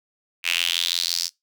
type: tone with high-pass filter sweep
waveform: square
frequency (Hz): 42.96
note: F1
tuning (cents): -28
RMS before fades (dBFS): -24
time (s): 0.43-1.3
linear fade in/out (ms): 50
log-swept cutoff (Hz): 2500 to 5200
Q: 4.4
effects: noise-tail reverb RT60 0.2 s tail -24 dB re dry